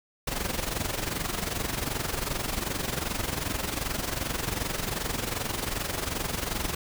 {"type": "noise with amplitude modulation", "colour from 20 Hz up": "pink", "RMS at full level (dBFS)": -28, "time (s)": [0.27, 6.75], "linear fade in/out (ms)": 5, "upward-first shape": "sine", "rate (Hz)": 22.6, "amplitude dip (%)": 70, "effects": []}